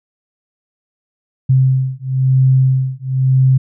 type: beating tone pair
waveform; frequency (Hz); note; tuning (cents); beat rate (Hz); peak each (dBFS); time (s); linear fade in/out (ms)
sine; 130.81 / 131.81; C3 / C3; 0 / +13; 1; -13; 1.49-3.58; 10
effects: none